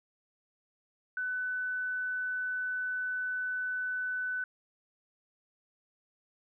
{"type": "tone", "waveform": "sine", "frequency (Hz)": 1500, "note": "F#6", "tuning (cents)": 23, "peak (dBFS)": -31, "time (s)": [1.17, 4.44], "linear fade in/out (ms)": 2, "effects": []}